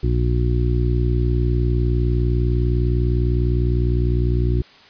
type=harmonic tone; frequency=59.9 Hz; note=A#1; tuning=48 cents sharp; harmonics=1 / 2 / 3 / 4 / 5 / 6; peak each=-18 / -20 / -32 / -32 / -30 / -27 dBFS; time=0.03-4.62 s; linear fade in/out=5 ms; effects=white hiss -47 dBFS RMS until 4.89 s + resampled to 11025 Hz